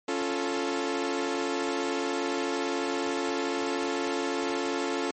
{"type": "chord", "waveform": "sawtooth", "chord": "Db augmented", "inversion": "none", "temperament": "equal", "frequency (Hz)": [277.2, 349.2, 440], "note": ["Db4", "F4", "A4"], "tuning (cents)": [0, 0, 0], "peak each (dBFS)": -28, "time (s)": [0.08, 5.11], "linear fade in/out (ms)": 5, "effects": ["MP3 32 kbps"]}